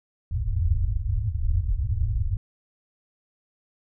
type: low-pass noise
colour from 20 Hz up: white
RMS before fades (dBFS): -24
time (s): 0.31-2.37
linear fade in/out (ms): 5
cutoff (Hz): 110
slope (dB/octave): 96
effects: none